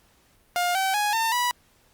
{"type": "tone with pitch steps", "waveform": "sawtooth", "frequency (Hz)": [708, 767.6, 832.3, 902.4, 978.4], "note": ["F5", "G5", "G#5", "A5", "B5"], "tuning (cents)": [23, -37, 4, 44, -16], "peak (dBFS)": -18, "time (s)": [0.56, 1.51], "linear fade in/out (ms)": 0, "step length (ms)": 190, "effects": ["pink hiss -61 dBFS RMS until 1.93 s", "Opus 48 kbps"]}